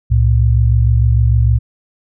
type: tone pair together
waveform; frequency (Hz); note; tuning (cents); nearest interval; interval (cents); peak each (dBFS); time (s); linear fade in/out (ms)
sine; 67.1 / 113.73; C2 / A#2; +44 / -42; major sixth; 914; -11; 0.1-1.59; 20
effects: none